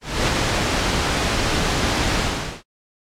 pink noise with ADSR envelope, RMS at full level -18 dBFS, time 0.01-2.63 s, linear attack 270 ms, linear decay 6 ms, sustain -2 dB, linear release 440 ms, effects low-pass 6000 Hz 12 dB/octave + AAC 64 kbps

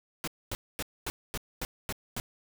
pink noise bursts, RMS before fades -34 dBFS, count 8, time 0.24-2.2 s, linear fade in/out 0 ms, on 35 ms, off 240 ms, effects none

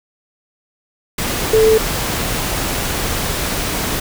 sine tone in noise, 440 Hz, A4, in tune, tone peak -8 dBFS, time 1.53-1.78 s, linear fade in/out 5 ms, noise pink, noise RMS -20 dBFS, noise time 1.18-4 s, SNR +9 dB, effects none

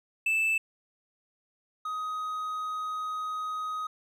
triangle tone pair in turn, 2637 / 1255.3 Hz, E7 / D#6, 0 / +15 cents, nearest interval octave + minor second, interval 1285 cents, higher first, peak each -22 / -29 dBFS, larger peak first, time 0.26-0.58 / 1.85-3.87 s, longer second, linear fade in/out 5 ms, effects none

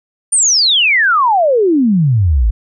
sine exponential sweep, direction down, 9397 to 49.41 Hz, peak -8 dBFS, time 0.32-2.51 s, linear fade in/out 10 ms, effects none

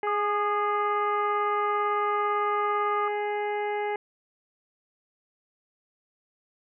harmonic tone, 415.3 Hz, G#4, in tune, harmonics 1 / 2 / 3 / 4 / 5 / 6 / 7, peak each -29 / -30 / -45 / -41 / -37 / -50 / -51 dBFS, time 0.03-3.96 s, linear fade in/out 2 ms
sine tone, 1228 Hz, D#6, 23 cents flat, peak -26 dBFS, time 0.07-3.08 s, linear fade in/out 2 ms
effects none

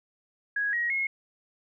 sine tone with pitch steps, 1659 / 1894.7 / 2164 Hz, G#6 / A#6 / C#7, -2 / +28 / -42 cents, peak -25 dBFS, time 0.56-1.07 s, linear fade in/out 5 ms, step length 170 ms, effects none

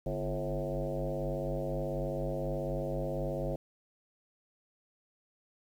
sine tone with frequency modulation, 342.7 Hz, F4, 33 cents flat, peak -31 dBFS, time 0.06-3.56 s, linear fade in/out 5 ms, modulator 98.5 Hz, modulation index 3.2, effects 10-bit

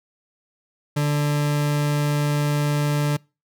40% pulse tone, 146.83 Hz, D3, in tune, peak -18 dBFS, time 0.96-3.17 s, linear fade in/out 10 ms, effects noise-tail reverb RT60 0.3 s tail -26 dB re dry

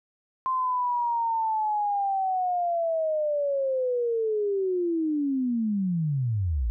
sine linear sweep, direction down, 1046.5 to 52 Hz, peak -23 dBFS, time 0.46-6.7 s, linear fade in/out 0 ms, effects none

